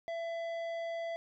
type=tone with tanh clipping; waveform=triangle; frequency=669 Hz; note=E5; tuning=25 cents sharp; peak=-37 dBFS; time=0.08-1.16 s; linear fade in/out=0 ms; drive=15 dB; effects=none